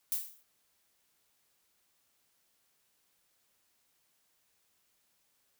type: noise with exponential decay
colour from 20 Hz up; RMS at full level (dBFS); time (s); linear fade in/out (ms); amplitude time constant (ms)
violet; -29; 0.12-0.43; 1; 66
effects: white hiss -74 dBFS RMS until 5.59 s